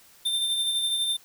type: tone with tremolo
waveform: square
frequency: 3587 Hz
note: A7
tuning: 33 cents sharp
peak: -23 dBFS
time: 0.25-1.17 s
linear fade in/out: 10 ms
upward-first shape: sine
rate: 12 Hz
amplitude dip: 35%
effects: white hiss -55 dBFS RMS until 1.24 s